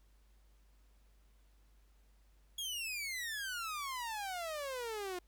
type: exponential sweep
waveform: sawtooth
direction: down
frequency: 3349 to 350.5 Hz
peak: -35 dBFS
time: 2.58-5.19 s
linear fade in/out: 5 ms
effects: added 50 Hz sine -63 dBFS peak until 5.27 s + pink hiss -75 dBFS RMS until 5.27 s